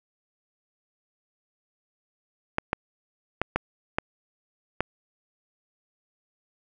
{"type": "clicks", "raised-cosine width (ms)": 0.5, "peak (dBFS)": -8, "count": 6, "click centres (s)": [2.584, 2.731, 3.416, 3.56, 3.985, 4.806], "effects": []}